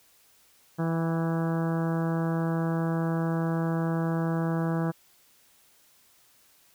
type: harmonic tone with a mistuned harmonic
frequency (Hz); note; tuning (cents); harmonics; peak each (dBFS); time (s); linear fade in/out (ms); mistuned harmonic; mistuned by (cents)
164.81; E3; 0; 1 / 2 / 3 / 4 / 5 / 6 / 7 / 8 / 9 / 10; -26 / -32 / -36 / -38 / -40 / -42 / -43 / -44 / -45 / -46; 0.78-4.92; 20; 5; -20
effects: white hiss -61 dBFS RMS until 6.74 s